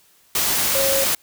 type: tone in noise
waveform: sine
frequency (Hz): 545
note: C#5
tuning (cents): -29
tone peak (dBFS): -20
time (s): 0.75-1.04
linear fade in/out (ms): 2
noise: white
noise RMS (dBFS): -20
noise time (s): 0.35-1.15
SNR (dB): -3
effects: white hiss -56 dBFS RMS until 1.22 s